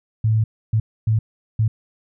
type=tone bursts at uneven times; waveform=sine; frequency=110 Hz; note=A2; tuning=in tune; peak=-14 dBFS; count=4; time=0.24-0.44 / 0.73-0.8 / 1.07-1.19 / 1.59-1.68 s; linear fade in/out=5 ms; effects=none